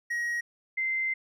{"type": "tone pair in turn", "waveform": ["triangle", "sine"], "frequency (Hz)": [1894, 2078], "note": ["A#6", "C7"], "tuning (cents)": [27, -12], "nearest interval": "major second", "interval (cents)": 161, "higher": "second", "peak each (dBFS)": -26, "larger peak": "neither", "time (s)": [[0.1, 0.41], [0.77, 1.14]], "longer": "second", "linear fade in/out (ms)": 10, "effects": []}